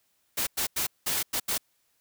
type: noise bursts at uneven times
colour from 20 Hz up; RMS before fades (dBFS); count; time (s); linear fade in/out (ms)
white; -28; 6; 0.37-0.47 / 0.57-0.67 / 0.76-0.87 / 1.06-1.23 / 1.33-1.4 / 1.48-1.58; 10
effects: white hiss -71 dBFS RMS until 2 s